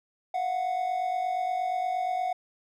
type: tone pair together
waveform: triangle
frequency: 686.5 / 735 Hz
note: F5 / F#5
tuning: -30 / -12 cents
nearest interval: minor second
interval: 118 cents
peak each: -32 / -25 dBFS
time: 0.34-2.33 s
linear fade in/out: 5 ms
effects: none